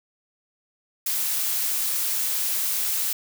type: noise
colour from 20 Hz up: blue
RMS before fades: -25 dBFS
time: 1.06-3.13 s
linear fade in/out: 5 ms
effects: none